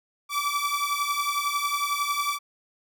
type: beating tone pair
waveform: sawtooth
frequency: 1151 / 1162 Hz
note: D6 / D6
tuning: -35 / -19 cents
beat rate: 11 Hz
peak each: -24 dBFS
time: 0.29-2.39 s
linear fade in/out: 50 ms
effects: none